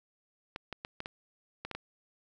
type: clicks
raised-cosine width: 0.3 ms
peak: -22 dBFS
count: 8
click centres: 0.561 / 0.727 / 0.849 / 1.004 / 1.059 / 1.65 / 1.713 / 1.75 s
effects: none